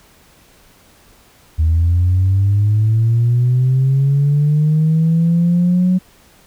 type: linear sweep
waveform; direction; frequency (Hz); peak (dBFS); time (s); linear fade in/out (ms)
sine; up; 78 to 185; -9; 1.58-5.99; 20
effects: tanh soft clip ceiling -7 dBFS + pink hiss -49 dBFS RMS until 6.46 s